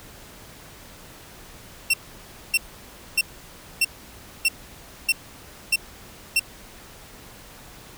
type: tone bursts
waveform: sawtooth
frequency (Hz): 2713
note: E7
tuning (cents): +49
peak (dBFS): -13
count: 8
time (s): 1.9-6.396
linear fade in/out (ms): 5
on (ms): 37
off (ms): 600
effects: pink hiss -45 dBFS RMS until 7.97 s